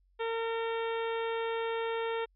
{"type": "harmonic tone", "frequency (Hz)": 456.1, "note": "A#4", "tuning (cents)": -38, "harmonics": [1, 2, 3, 4, 5, 6, 7, 8], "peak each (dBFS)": [-32, -38, -42, -44, -46, -48, -49, -50], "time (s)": [0.19, 2.26], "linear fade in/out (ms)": 20, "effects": ["added 46 Hz sine -65 dBFS peak until 2.35 s"]}